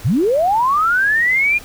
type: linear sweep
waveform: sine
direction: up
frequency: 81 to 2448 Hz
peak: -12 dBFS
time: 0.04-1.59 s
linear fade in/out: 20 ms
effects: pink hiss -38 dBFS RMS until 1.64 s